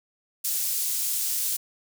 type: high-pass noise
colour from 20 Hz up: pink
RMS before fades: -27 dBFS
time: 0.44-1.57 s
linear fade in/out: 10 ms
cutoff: 7700 Hz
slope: 12 dB/octave
effects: none